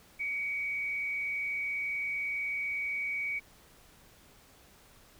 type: tone with frequency modulation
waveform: sine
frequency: 2264 Hz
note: C#7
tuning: 36 cents sharp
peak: -31 dBFS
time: 0.19-3.4 s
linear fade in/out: 20 ms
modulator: 118 Hz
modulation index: 0.44
effects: pink hiss -59 dBFS RMS until 5.19 s